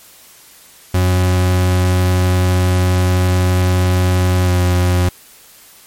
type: tone with pitch glide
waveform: 40% pulse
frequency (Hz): 91.2 to 89.69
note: F#2 to F2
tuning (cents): -24 to +47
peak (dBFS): -10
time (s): 0.94-5.09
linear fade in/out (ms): 5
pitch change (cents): -29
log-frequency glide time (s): 4.42-4.51
effects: white hiss -43 dBFS RMS until 5.86 s + MP3 64 kbps